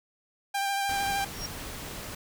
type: tone with vibrato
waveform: sawtooth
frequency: 793 Hz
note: G5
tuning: 20 cents sharp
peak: -23 dBFS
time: 0.54-1.25 s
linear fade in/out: 10 ms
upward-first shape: sine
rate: 13 Hz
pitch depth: 17 cents each way
type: noise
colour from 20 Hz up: pink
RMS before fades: -39 dBFS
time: 0.89-2.15 s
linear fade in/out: 5 ms
type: tone with exponential growth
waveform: sine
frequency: 5588 Hz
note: F8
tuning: in tune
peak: -30 dBFS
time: 1.28-1.46 s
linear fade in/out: 5 ms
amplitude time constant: 39 ms
effects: none